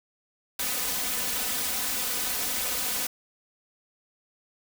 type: noise with comb filter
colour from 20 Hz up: white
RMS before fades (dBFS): -29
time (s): 0.59-3.07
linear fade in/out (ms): 5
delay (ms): 4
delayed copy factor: +0.85
effects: none